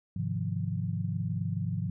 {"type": "chord", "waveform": "sine", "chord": "F minor seventh", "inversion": "first", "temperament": "equal", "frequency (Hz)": [103.83, 130.81, 155.56, 174.61], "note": ["Ab2", "C3", "Eb3", "F3"], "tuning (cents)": [0, 0, 0, 0], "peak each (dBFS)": [-33, -36, -36, -34], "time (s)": [0.16, 1.9], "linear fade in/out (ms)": 5, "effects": []}